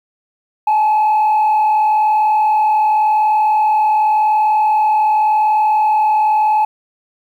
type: tone with frequency modulation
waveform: sine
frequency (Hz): 856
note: A5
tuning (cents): -48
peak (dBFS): -8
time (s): 0.67-6.65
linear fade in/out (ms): 5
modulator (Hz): 40.9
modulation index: 0.46
effects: tanh soft clip ceiling -9 dBFS + 8-bit